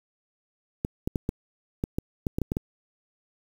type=clicks; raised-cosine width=3 ms; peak=-13 dBFS; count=11; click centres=0.849 / 1.075 / 1.158 / 1.291 / 1.839 / 1.985 / 2.268 / 2.385 / 2.417 / 2.519 / 2.569 s; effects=7-bit